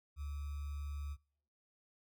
sine tone with sample-and-hold, 72.2 Hz, D2, 29 cents flat, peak -39 dBFS, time 0.16-1.17 s, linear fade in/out 50 ms, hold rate 1225 Hz, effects noise-tail reverb RT60 0.6 s tail -26 dB re dry

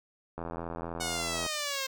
click train, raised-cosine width 1 ms, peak -23 dBFS, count 92, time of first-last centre 0.38-1.463 s, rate 84 Hz
5% pulse linear sweep, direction down, 740 to 526 Hz, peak -20 dBFS, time 1-1.87 s, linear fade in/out 10 ms
effects none

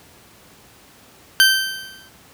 20% pulse tone with exponential decay, 1553 Hz, G6, 17 cents flat, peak -3 dBFS, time 1.4-2.09 s, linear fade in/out 0 ms, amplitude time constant 150 ms, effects pink hiss -48 dBFS RMS until 2.33 s + high-pass 80 Hz 12 dB/octave

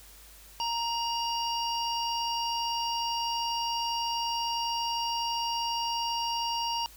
harmonic tone with a mistuned harmonic, 932.3 Hz, A#5, in tune, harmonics 1 / 3 / 5 / 6, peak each -30 / -35 / -37 / -38 dBFS, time 0.6-6.86 s, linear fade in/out 0 ms, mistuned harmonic 3, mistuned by +29 cents, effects added 50 Hz sine -54 dBFS peak until 6.96 s + white hiss -53 dBFS RMS until 6.96 s

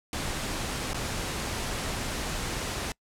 pink noise with dropouts, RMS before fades -32 dBFS, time 0.13-2.92 s, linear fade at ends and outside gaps 1 ms, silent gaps 0.933-0.944 s, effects noise-tail reverb RT60 0.1 s tail -25 dB re dry + low-pass 10000 Hz 12 dB/octave

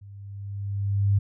sine tone with level ramp, 99.9 Hz, G2, 33 cents sharp, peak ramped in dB -42 to -16 dBFS, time 0.01-1.19 s, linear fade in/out 10 ms, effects none

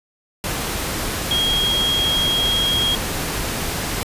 sine tone in noise, 3266 Hz, G#7, 30 cents flat, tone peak -17 dBFS, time 1.31-2.95 s, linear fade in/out 0 ms, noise pink, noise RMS -24 dBFS, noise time 0.44-4.03 s, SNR +4 dB, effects resampled to 32000 Hz

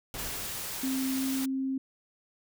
pink noise with exponential decay, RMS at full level -37 dBFS, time 0.14-1.48 s, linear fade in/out 1 ms, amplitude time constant 290 ms
white noise, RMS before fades -37 dBFS, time 0.18-1.46 s, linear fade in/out 10 ms
sine tone with pitch glide, 264.1 to 266.1 Hz, C4 to C4, +16 to +29 cents, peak -28 dBFS, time 0.83-1.78 s, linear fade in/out 5 ms, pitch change +13 cents, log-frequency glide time 1.15-1.27 s
effects none

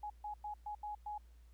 sine tone bursts at uneven times, 837 Hz, G#5, 13 cents sharp, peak -40 dBFS, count 6, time 0.03-0.1 / 0.24-0.34 / 0.44-0.54 / 0.66-0.75 / 0.83-0.95 / 1.06-1.18 s, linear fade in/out 5 ms, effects added 58 Hz sine -57 dBFS peak until 1.53 s + pink hiss -75 dBFS RMS until 1.53 s

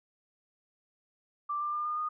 sine tone with pitch steps, 1176 / 1189 / 1202.1 / 1215.4 / 1228.8 Hz, D6 / D6 / D6 / D#6 / D#6, +2 / +21 / +40 / -41 / -22 cents, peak -30 dBFS, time 1.49-2.09 s, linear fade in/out 10 ms, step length 120 ms, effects none

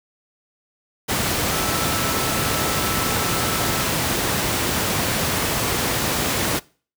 sine tone in noise, 1319 Hz, E6, 1 cent sharp, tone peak -30 dBFS, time 1.52-3.84 s, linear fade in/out 20 ms, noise pink, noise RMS -21 dBFS, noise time 1.08-6.6 s, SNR -12 dB, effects noise-tail reverb RT60 0.4 s tail -23 dB re dry + high-pass 80 Hz 12 dB/octave

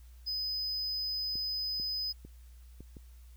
triangle tone, 5020 Hz, D#8, 15 cents sharp, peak -31 dBFS, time 0.26-2.13 s, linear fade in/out 20 ms
clicks, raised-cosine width 3 ms, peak -35 dBFS, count 5, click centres 1.355 / 1.799 / 2.25 / 2.806 / 2.968 s
effects added 60 Hz sine -50 dBFS peak until 3.36 s + white hiss -67 dBFS RMS until 3.36 s

